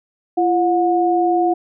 sine tone pair together, 341.7 / 724 Hz, F4 / F#5, -38 / -38 cents, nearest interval octave + minor second, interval 1300 cents, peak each -16 dBFS, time 0.37-1.54 s, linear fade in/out 10 ms, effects none

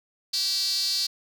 sawtooth tone with high-pass filter, 387 Hz, G4, 22 cents flat, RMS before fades -26 dBFS, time 0.33-1.07 s, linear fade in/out 10 ms, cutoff 4500 Hz, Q 9.6, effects none

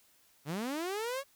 sawtooth linear sweep, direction up, 133.7 to 566 Hz, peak -30 dBFS, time 0.45-1.24 s, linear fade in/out 50 ms, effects white hiss -66 dBFS RMS until 1.35 s

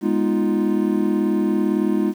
triangle chord, F half-diminished seventh, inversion first, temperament equal, 207.7 / 246.9 / 311.1 / 349.2 Hz, Ab3 / Cb4 / Eb4 / F4, 0 / 0 / 0 / 0 cents, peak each -19 / -23 / -20 / -21 dBFS, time 0.01-2.14 s, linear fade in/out 50 ms, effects 8-bit

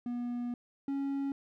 triangle tone pair in turn, 242 / 276.7 Hz, B3 / C#4, -35 / -3 cents, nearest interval major second, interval 232 cents, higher second, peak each -31 / -29 dBFS, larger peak second, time 0.06-0.54 / 0.88-1.32 s, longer first, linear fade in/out 2 ms, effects none

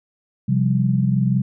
sine chord, C suspended fourth, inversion none, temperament equal, 130.81 / 174.61 / 196 Hz, C3 / F3 / G3, 0 / 0 / 0 cents, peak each -18 / -22 / -20 dBFS, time 0.48-1.42 s, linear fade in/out 10 ms, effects none

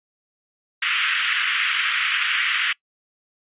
white band-pass noise, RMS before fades -22 dBFS, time 0.82-2.73 s, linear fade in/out 5 ms, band 1300 to 3200 Hz, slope 48 dB/octave, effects noise-tail reverb RT60 0.1 s tail -23 dB re dry + resampled to 8000 Hz

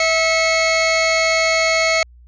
sawtooth tone pair together, 650 / 2186 Hz, E5 / C#7, -24 / -25 cents, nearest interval octave + major sixth, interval 2099 cents, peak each -13 dBFS, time 0-2.03 s, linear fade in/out 2 ms, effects added 60 Hz sine -42 dBFS peak until 2.27 s + resampled to 16000 Hz

